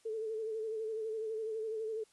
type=tone with vibrato; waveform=sine; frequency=440 Hz; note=A4; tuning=in tune; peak=-35 dBFS; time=0.05-2.04 s; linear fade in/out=10 ms; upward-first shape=sine; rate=12 Hz; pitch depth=45 cents each way; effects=white hiss -68 dBFS RMS until 2.12 s + resampled to 24000 Hz